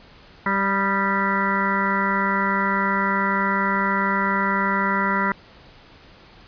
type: harmonic tone with a mistuned harmonic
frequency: 196 Hz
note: G3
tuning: in tune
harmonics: 1 / 2 / 3 / 5 / 6 / 7 / 8 / 9 / 10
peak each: -25 / -32 / -33 / -24 / -32 / -25 / -32 / -32 / -26 dBFS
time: 0.46-5.32 s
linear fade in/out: 2 ms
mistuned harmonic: 6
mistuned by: +57 cents
effects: pink hiss -48 dBFS RMS until 6.47 s + resampled to 11025 Hz